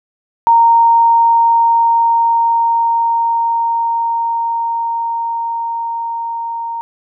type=tone with level ramp; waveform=sine; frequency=926 Hz; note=A#5; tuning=12 cents flat; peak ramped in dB=-5 to -19 dBFS; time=0.47-6.81 s; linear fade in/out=0 ms; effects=none